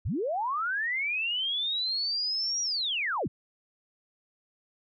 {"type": "linear two-way sweep", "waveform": "sine", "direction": "up then down", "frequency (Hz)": [55, 5760, 55], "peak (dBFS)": -27, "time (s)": [0.05, 3.28], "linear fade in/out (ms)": 10, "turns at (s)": 2.62, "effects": []}